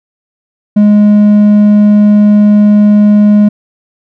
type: tone with hard clipping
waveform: sine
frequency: 208 Hz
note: G#3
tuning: 3 cents sharp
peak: -3 dBFS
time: 0.76-3.49 s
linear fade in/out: 10 ms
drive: 3 dB
effects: none